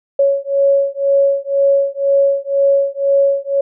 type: beating tone pair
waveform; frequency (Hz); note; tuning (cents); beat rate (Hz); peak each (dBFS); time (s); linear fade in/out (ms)
sine; 554.4 / 556.4; C#5 / C#5; 0 / +6; 2; -14; 0.19-3.61; 5
effects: none